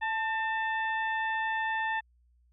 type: harmonic tone with a mistuned harmonic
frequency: 880 Hz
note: A5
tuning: in tune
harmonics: 1 / 2 / 3 / 4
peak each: -31 / -31 / -42 / -47 dBFS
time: 0.01-2.01 s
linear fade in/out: 20 ms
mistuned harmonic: 2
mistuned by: +41 cents
effects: added 60 Hz sine -62 dBFS peak until 2.52 s